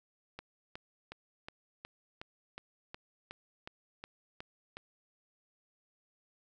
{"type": "click train", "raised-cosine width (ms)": 0.3, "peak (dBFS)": -27, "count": 13, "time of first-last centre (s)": [0.39, 4.77], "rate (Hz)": 2.74, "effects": []}